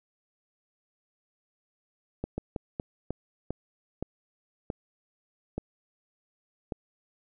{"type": "slowing click train", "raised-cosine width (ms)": 2, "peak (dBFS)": -18, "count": 10, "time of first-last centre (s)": [2.24, 6.722], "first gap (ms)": 140, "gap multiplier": 1.3, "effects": []}